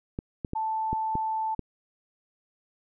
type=clicks; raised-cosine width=3 ms; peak=-18 dBFS; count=6; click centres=0.189 / 0.448 / 0.534 / 0.93 / 1.154 / 1.593 s
type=tone; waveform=sine; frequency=880 Hz; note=A5; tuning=in tune; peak=-26 dBFS; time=0.55-1.55 s; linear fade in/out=10 ms
effects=none